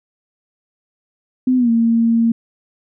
sine tone with pitch glide, 255.1 to 229.9 Hz, C4 to A#3, -44 to -24 cents, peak -11 dBFS, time 1.47-2.32 s, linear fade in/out 5 ms, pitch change -180 cents, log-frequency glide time 1.57-1.7 s, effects none

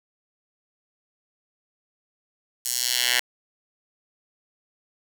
10% pulse tone with high-pass filter sweep, 123.47 Hz, B2, in tune, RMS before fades -24 dBFS, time 2.65-3.2 s, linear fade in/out 5 ms, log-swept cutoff 7400 to 2000 Hz, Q 1.2, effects 7-bit

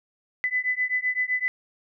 sine beating tone pair, 2000 / 2007.8 Hz, B6 / B6, +21 / +28 cents, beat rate 7.8 Hz, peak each -26 dBFS, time 0.44-1.48 s, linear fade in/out 0 ms, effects none

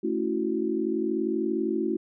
sine chord, F# minor seventh, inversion first, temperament equal, 220 / 277.2 / 329.6 / 370 Hz, A3 / C#4 / E4 / F#4, 0 / 0 / 0 / 0 cents, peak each -31 / -33 / -28 / -29 dBFS, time 0.03-1.97 s, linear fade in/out 10 ms, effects none

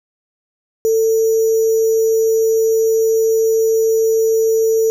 sine tone with sample-and-hold, 446.6 Hz, A4, 26 cents sharp, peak -11 dBFS, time 0.85-4.9 s, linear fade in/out 0 ms, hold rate 6300 Hz, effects none

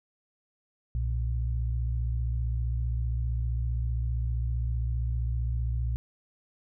sine tone pair together, 61.74 / 117.02 Hz, B1 / A#2, 0 / +7 cents, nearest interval major seventh, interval 1107 cents, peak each -27 / -32 dBFS, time 0.95-5.96 s, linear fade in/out 0 ms, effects none

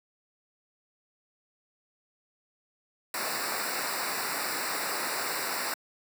pink noise with comb filter, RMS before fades -32 dBFS, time 3.14-5.74 s, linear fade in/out 2 ms, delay 0.31 ms, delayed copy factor -0.95, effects high-pass 200 Hz 12 dB/octave

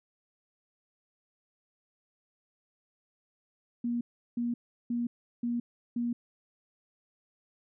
sine tone bursts, 238.3 Hz, A#3, 38 cents sharp, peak -28 dBFS, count 5, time 3.84-6.13 s, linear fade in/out 5 ms, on 170 ms, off 360 ms, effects none

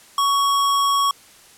sine tone with sample-and-hold, 1120 Hz, C#6, 18 cents sharp, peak -15 dBFS, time 0.18-1.11 s, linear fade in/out 2 ms, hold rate 4410 Hz, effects white hiss -48 dBFS RMS until 1.57 s + low-pass 11000 Hz 12 dB/octave

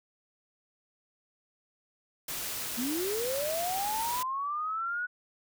white noise, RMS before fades -36 dBFS, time 2.28-4.23 s, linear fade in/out 5 ms
sine linear sweep, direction up, 225.6 to 1480 Hz, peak -30 dBFS, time 2.77-5.07 s, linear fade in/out 20 ms
effects none

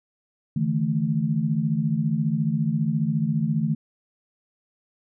sine chord, D suspended second, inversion none, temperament equal with one note detuned, 146.83 / 161.42 / 220 Hz, D3 / E3 / A3, 0 / -36 / 0 cents, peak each -26 / -24 / -25 dBFS, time 0.56-3.75 s, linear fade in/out 5 ms, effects none

